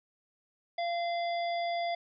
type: harmonic tone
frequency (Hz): 688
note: F5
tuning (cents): -26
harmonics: 1 / 3 / 5 / 7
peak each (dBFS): -30 / -40 / -44 / -47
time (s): 0.78-1.95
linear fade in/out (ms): 5
effects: none